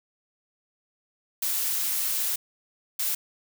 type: noise bursts at uneven times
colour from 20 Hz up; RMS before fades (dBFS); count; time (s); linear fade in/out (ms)
blue; -27; 2; 1.42-2.36 / 2.99-3.15; 5
effects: none